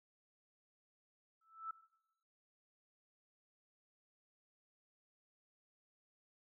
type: tone with exponential growth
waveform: sine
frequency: 1318.5 Hz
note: E6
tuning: in tune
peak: -38 dBFS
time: 1.41-1.71 s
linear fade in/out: 5 ms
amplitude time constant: 65 ms
effects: noise-tail reverb RT60 0.9 s tail -18 dB re dry